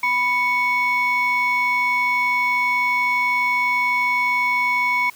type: tone pair together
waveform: sine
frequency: 987.8 / 2222 Hz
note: B5 / C#7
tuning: 0 / +4 cents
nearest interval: octave + major second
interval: 1404 cents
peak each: -19 / -17 dBFS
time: 0.03-5.1 s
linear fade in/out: 5 ms
effects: tanh soft clip ceiling -13 dBFS + white hiss -47 dBFS RMS until 5.15 s